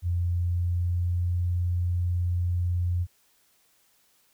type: tone with pitch glide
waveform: sine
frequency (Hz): 87.31 to 88.17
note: F2 to F2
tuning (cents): 0 to +17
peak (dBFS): -23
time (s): 0.02-3.07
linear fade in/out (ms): 50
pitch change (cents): +17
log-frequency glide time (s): 0.31-1.35
effects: white hiss -65 dBFS RMS until 4.33 s